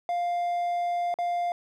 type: tone with dropouts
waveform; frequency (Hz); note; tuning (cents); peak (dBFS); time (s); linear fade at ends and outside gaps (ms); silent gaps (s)
triangle; 700; F5; +4; -23; 0.09-1.52; 1; 1.141-1.187
effects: none